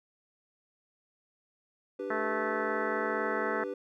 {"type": "chord", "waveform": "triangle", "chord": "G major", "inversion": "second", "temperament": "equal", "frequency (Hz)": [293.7, 392, 493.9], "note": ["D4", "G4", "B4"], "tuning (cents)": [0, 0, 0], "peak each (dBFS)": [-39, -35, -35], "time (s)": [1.99, 3.74], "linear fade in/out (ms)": 5}
{"type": "harmonic tone", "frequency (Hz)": 218, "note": "A3", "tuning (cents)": -16, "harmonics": [1, 2, 3, 4, 5, 6, 7, 8, 9], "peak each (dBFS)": [-41, -38, -38, -39, -40, -37, -38, -40, -41], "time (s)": [2.1, 3.64], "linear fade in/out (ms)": 5}
{"effects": []}